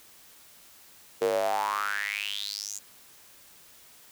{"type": "tone with high-pass filter sweep", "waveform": "square", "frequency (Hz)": 51.1, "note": "G#1", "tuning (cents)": -27, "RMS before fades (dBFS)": -30, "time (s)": [1.21, 2.79], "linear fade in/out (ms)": 10, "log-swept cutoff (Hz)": [430, 7200], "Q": 8, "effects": ["white hiss -54 dBFS RMS until 4.11 s"]}